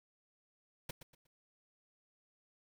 pink noise with echo, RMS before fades -42 dBFS, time 0.89-0.91 s, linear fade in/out 5 ms, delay 120 ms, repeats 3, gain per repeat -11 dB, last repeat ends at 1.27 s, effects none

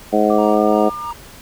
harmonic tone, 106.1 Hz, G#2, 38 cents sharp, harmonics 2 / 3 / 4 / 5 / 6 / 7, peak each -19 / -19 / -19 / -19 / -19 / -19 dBFS, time 0.12-0.9 s, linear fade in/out 20 ms
sine tone with pitch glide, 1174.7 to 1199.4 Hz, D6 to D6, 0 to +36 cents, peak -25 dBFS, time 0.3-1.11 s, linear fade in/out 2 ms, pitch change +36 cents, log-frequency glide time 0.52-0.58 s
triangle tone with tremolo, 937 Hz, A#5, 9 cents sharp, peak -23 dBFS, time 0.38-1.13 s, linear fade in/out 5 ms, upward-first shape sine, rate 3 Hz, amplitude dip 80%
effects pink hiss -40 dBFS RMS until 1.41 s

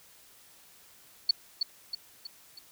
sine tone with echo, 4435 Hz, C#8, in tune, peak -18 dBFS, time 1.29-1.31 s, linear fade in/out 5 ms, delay 320 ms, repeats 4, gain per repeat -6 dB, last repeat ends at 2.59 s, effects white hiss -57 dBFS RMS until 2.71 s

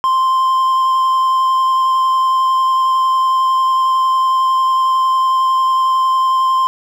triangle tone with vibrato, 1046.5 Hz, C6, in tune, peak -9 dBFS, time 0.04-6.67 s, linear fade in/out 0 ms, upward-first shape triangle, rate 11 Hz, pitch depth 11 cents each way, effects none

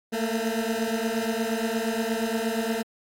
20% pulse beating tone pair, 221.2 / 229.7 Hz, A3 / A#3, +9 / -25 cents, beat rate 8.5 Hz, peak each -23 / -23 dBFS, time 0.12-2.83 s, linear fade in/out 20 ms, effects AAC 64 kbps

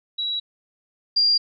sine tone pair in turn, 3894 / 4781 Hz, B7 / D8, -25 / +30 cents, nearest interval major third, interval 355 cents, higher second, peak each -23 / -15 dBFS, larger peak second, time 0.18-0.4 / 1.16-1.38 s, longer neither, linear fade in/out 10 ms, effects none

